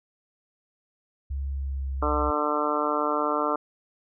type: tone with pitch glide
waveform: sine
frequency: 68.8 to 66.96 Hz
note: C#2 to C2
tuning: -12 to +41 cents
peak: -27 dBFS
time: 1.3-2.31 s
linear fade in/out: 10 ms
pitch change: -47 cents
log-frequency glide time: 1.49-1.98 s
type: harmonic tone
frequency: 149.1 Hz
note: D3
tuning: 27 cents sharp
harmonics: 2 / 3 / 4 / 5 / 6 / 7 / 8 / 9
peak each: -31 / -31 / -30 / -35 / -33 / -31 / -29 / -31 dBFS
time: 2.02-3.56 s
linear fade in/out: 5 ms
effects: none